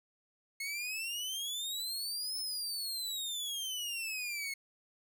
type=exponential two-way sweep; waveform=sawtooth; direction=up then down; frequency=2170 to 5270 to 2170 Hz; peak=-33 dBFS; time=0.6-4.54 s; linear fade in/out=5 ms; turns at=2.38 s; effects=none